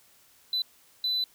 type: tone bursts at uneven times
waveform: sine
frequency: 4000 Hz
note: B7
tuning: 21 cents sharp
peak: -23 dBFS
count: 2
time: 0.53-0.62 / 1.04-1.24 s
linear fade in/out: 2 ms
effects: tanh soft clip ceiling -23 dBFS + white hiss -60 dBFS RMS until 1.34 s